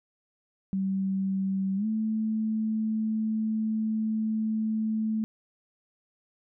sine tone with pitch glide, 192.6 to 218.7 Hz, G3 to A3, -30 to -10 cents, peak -25 dBFS, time 0.73-5.24 s, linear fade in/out 0 ms, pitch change +220 cents, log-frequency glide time 1.76-1.86 s, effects none

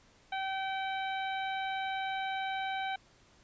harmonic tone, 770 Hz, G5, 31 cents flat, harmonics 1 / 2 / 3 / 4 / 5, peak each -34 / -40 / -42 / -46 / -47 dBFS, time 0.32-2.96 s, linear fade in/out 5 ms, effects pink hiss -63 dBFS RMS until 3.43 s + resampled to 16000 Hz

